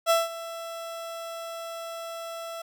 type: tone with ADSR envelope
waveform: 30% pulse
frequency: 666 Hz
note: E5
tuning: 18 cents sharp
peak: -15 dBFS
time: 0.06-2.62 s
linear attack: 42 ms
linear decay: 180 ms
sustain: -17 dB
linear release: 6 ms
effects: none